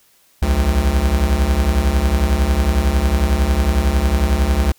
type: beating tone pair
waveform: square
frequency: 60.5 / 71.5 Hz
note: B1 / D2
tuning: -35 / -46 cents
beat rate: 11 Hz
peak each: -18 / -16 dBFS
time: 0.42-4.72 s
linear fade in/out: 5 ms
effects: white hiss -55 dBFS RMS until 4.78 s